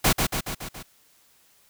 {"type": "noise with echo", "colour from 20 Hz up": "pink", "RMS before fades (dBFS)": -19, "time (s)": [0.04, 0.13], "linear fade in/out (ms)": 10, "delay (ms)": 140, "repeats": 5, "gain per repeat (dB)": -4, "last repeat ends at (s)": 0.83, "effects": ["white hiss -60 dBFS RMS until 1.69 s"]}